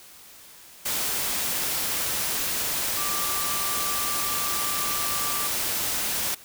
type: tone in noise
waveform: sine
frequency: 1174.7 Hz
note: D6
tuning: in tune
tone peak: -32 dBFS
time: 2.97-5.48 s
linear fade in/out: 10 ms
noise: white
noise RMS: -27 dBFS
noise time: 0.85-6.35 s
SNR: -8 dB
effects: white hiss -48 dBFS RMS until 6.44 s